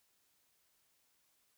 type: silence
effects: white hiss -75 dBFS RMS until 1.57 s